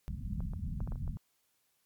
pink low-pass noise, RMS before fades -37 dBFS, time 0.08-1.17 s, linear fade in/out 0 ms, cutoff 210 Hz, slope 48 dB/octave
clicks, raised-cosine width 1 ms, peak -36 / -37 / -33 / -33 / -33 / -42 / -38 / -42 dBFS, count 8, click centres 0.405 / 0.535 / 0.805 / 0.875 / 0.921 / 0.957 / 1.078 / 1.171 s
effects white hiss -75 dBFS RMS until 1.85 s + MP3 96 kbps

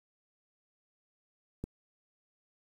click, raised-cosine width 3 ms, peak -23 dBFS, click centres 1.64 s, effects 9-bit

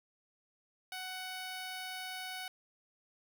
10% pulse tone, 745 Hz, F#5, 12 cents sharp, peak -32 dBFS, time 0.92-2.48 s, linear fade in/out 2 ms, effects none

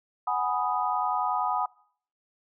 sine chord, G# minor seventh, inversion third, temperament equal, 740 / 830.6 / 987.8 / 1244.5 Hz, F#5 / G#5 / B5 / D#6, 0 / 0 / 0 / 0 cents, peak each -30 dBFS, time 0.27-1.66 s, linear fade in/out 5 ms, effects noise-tail reverb RT60 0.6 s tail -24 dB re dry

